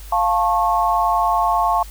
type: chord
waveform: sine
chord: F augmented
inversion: none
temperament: equal with one note detuned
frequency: 698.5 / 880 / 1091.6 Hz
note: F5 / A5 / C#6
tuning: 0 / 0 / -27 cents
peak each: -19 dBFS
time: 0.12-1.83 s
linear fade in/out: 5 ms
effects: added 50 Hz sine -34 dBFS peak until 1.9 s + white hiss -43 dBFS RMS until 1.9 s